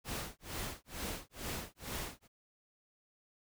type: noise with tremolo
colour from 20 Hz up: pink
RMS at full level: -39 dBFS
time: 0.04-2.28 s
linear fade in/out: 50 ms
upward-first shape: sine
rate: 2.2 Hz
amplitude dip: 100%
effects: none